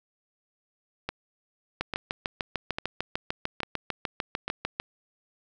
two click trains, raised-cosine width 0.3 ms, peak -14 / -12 dBFS, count 5 / 21, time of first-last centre 1.09-4.48 / 1.81-4.8 s, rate 1.18 / 6.69 Hz, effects none

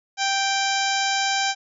harmonic tone with a mistuned harmonic, 784 Hz, G5, in tune, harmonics 1 / 2 / 3 / 4 / 5 / 6 / 7 / 8 / 9, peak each -24 / -27 / -29 / -30 / -31 / -32 / -32 / -33 / -34 dBFS, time 0.17-1.55 s, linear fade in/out 50 ms, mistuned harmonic 6, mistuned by +52 cents, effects none

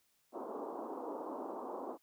pink band-pass noise, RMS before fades -43 dBFS, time 0.32-1.98 s, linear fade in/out 50 ms, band 250 to 1100 Hz, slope 48 dB/octave, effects white hiss -75 dBFS RMS until 2.02 s

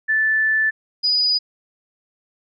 sine tone pair in turn, 1754 / 4941 Hz, A6 / D#8, -6 / -13 cents, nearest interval octave + tritone, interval 1793 cents, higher second, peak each -15 dBFS, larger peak neither, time 0.08-0.71 / 1.03-1.39 s, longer first, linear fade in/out 20 ms, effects none

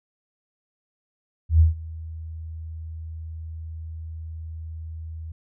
sine tone with ADSR envelope, 80.5 Hz, E2, 41 cents flat, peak -10 dBFS, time 1.49-5.32 s, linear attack 110 ms, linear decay 140 ms, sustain -22 dB, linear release 4 ms, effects none

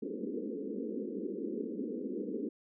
pink band-pass noise, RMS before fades -38 dBFS, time 0.02-2.49 s, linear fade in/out 5 ms, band 200 to 490 Hz, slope 96 dB/octave, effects none

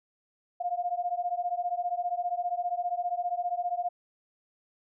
sine beating tone pair, 700 / 715 Hz, F5 / F5, +4 / +41 cents, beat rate 15 Hz, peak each -31 dBFS, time 0.6-3.89 s, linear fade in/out 10 ms, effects none

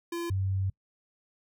square / sine tone pair in turn, 341.2 / 95.94 Hz, F4 / G2, -40 / -37 cents, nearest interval octave + minor seventh, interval 2197 cents, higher first, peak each -32 / -26 dBFS, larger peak second, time 0.12-0.3 / 0.3-0.7 s, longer second, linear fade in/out 5 ms, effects noise-tail reverb RT60 0.1 s tail -25 dB re dry

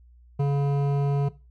sine tone with hard clipping, 141.3 Hz, C#3, 34 cents sharp, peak -22 dBFS, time 0.39-1.29 s, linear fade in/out 10 ms, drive 12 dB, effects noise-tail reverb RT60 0.3 s tail -18 dB re dry + added 60 Hz sine -50 dBFS peak until 1.5 s

